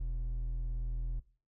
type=tone with hard clipping; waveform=sine; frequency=41 Hz; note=E1; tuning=9 cents flat; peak=-34 dBFS; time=0-1.2 s; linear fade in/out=10 ms; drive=5 dB; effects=noise-tail reverb RT60 0.4 s tail -19 dB re dry